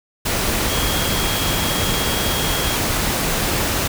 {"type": "tone in noise", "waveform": "sine", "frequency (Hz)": 3275, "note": "G#7", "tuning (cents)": -25, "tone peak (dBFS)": -27, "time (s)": [0.69, 2.76], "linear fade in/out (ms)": 10, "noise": "pink", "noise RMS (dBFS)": -20, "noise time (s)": [0.25, 3.88], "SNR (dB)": -10, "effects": []}